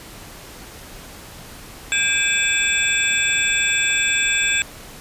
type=tone cluster; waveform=sine; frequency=1606 / 2337 / 2590 / 3467 / 7660 Hz; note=G6 / D7 / E7 / A7 / A#8; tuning=+41 / -9 / -31 / -26 / +46 cents; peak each=-23 dBFS; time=1.92-4.62 s; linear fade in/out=0 ms; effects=pink hiss -39 dBFS RMS until 5 s + resampled to 32000 Hz